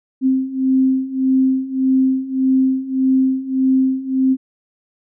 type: beating tone pair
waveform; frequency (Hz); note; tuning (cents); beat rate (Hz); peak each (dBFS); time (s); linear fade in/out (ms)
sine; 261.6 / 263.3; C4 / C4; 0 / +11; 1.7; -18 / -15; 0.21-4.37; 50
effects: none